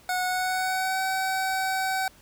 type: tone with pitch glide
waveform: 25% pulse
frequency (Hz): 733 to 761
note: F#5 to F#5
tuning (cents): -16 to +48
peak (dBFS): -21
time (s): 0.09-2.08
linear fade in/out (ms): 2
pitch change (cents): +64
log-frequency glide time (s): 0.25-1.01
effects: pink hiss -55 dBFS RMS until 2.21 s